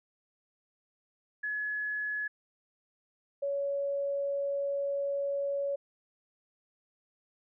sine tone pair in turn, 1698 / 561.1 Hz, G#6 / C#5, +38 / +21 cents, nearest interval octave + perfect fifth, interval 1917 cents, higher first, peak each -31 / -29 dBFS, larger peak second, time 1.43-2.28 / 3.42-5.76 s, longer second, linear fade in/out 10 ms, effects none

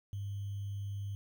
sine tone with sample-and-hold, 100 Hz, G2, 35 cents sharp, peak -36 dBFS, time 0.13-1.15 s, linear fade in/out 0 ms, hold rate 3150 Hz, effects none

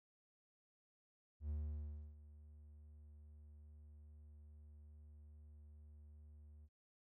triangle tone with ADSR envelope, 74.8 Hz, D2, 32 cents sharp, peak -37 dBFS, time 1.4-6.69 s, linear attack 95 ms, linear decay 650 ms, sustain -18 dB, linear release 48 ms, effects none

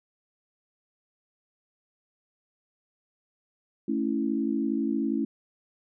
sine chord, A major, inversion none, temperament equal, 220 / 277.2 / 329.6 Hz, A3 / C#4 / E4, 0 / 0 / 0 cents, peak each -29 / -28 / -30 dBFS, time 3.88-5.25 s, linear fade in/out 5 ms, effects none

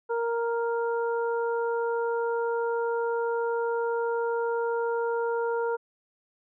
harmonic tone, 466.2 Hz, A#4, in tune, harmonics 1 / 2 / 3, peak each -26 / -32 / -36 dBFS, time 0.09-5.77 s, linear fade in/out 20 ms, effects none

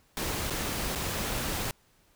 pink noise with dropouts, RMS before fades -32 dBFS, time 0.17-1.71 s, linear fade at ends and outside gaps 1 ms, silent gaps 0.5-0.505 / 0.952-0.957 s, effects pink hiss -65 dBFS RMS until 2.15 s

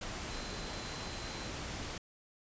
sine tone in noise, 4072 Hz, C8, 48 cents flat, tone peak -50 dBFS, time 0.3-1.49 s, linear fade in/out 5 ms, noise pink, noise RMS -41 dBFS, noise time 0.01-1.98 s, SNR -12 dB, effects resampled to 16000 Hz

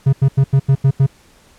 triangle tone bursts, 135.9 Hz, C#3, 34 cents flat, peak -6 dBFS, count 7, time 0.06-1.066 s, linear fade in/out 10 ms, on 70 ms, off 86 ms, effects pink hiss -50 dBFS RMS until 1.58 s + low-pass 11000 Hz 12 dB/octave

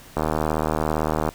click train, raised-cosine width 1 ms, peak -8 dBFS, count 88, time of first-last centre 0.17-1.29 s, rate 77.7 Hz, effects pink hiss -46 dBFS RMS until 1.34 s

